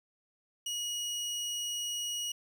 25% pulse tone, 2900 Hz, F#7, 35 cents flat, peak -30 dBFS, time 0.66-2.32 s, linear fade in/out 5 ms, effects 12-bit

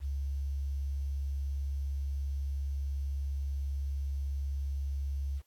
sine tone with quantisation, 69.3 Hz, C#2, in tune, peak -31 dBFS, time 0-5.42 s, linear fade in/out 50 ms, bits 10, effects white hiss -75 dBFS RMS until 5.46 s + AAC 64 kbps

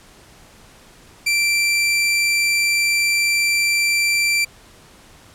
sawtooth tone, 2349 Hz, D7, in tune, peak -12 dBFS, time 1.26-4.45 s, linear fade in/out 10 ms, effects pink hiss -47 dBFS RMS until 5.34 s + low-pass 11000 Hz 12 dB/octave

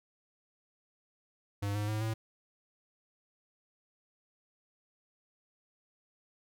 square tone with pitch steps, 101.1 / 104.3 / 107.61 / 111.02 Hz, G#2 / G#2 / A2 / A2, -46 / +8 / -38 / +16 cents, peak -32 dBFS, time 1.62-2.14 s, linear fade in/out 10 ms, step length 130 ms, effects none

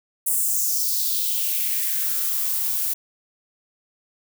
violet noise with high-pass filter sweep, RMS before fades -23 dBFS, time 0.26-2.94 s, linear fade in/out 10 ms, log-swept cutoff 9200 to 600 Hz, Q 3, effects none

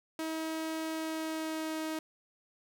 sawtooth tone with pitch glide, 319.5 to 315.6 Hz, D#4 to D#4, +46 to +25 cents, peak -30 dBFS, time 0.19-1.99 s, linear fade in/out 2 ms, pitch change -21 cents, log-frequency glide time 0.91-1.82 s, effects none

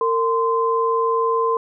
sine tone pair together, 456.6 / 1034.8 Hz, A#4 / C6, -36 / -19 cents, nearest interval octave + major second, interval 1417 cents, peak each -19 dBFS, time 0.01-1.57 s, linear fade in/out 2 ms, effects none

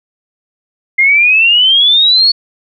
sine exponential sweep, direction up, 2093 to 4435 Hz, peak -5 dBFS, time 0.98-2.32 s, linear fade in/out 10 ms, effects none

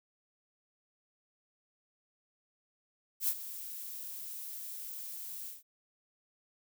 violet noise with ADSR envelope, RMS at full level -29 dBFS, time 3.2-5.63 s, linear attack 82 ms, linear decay 56 ms, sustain -14 dB, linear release 160 ms, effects none

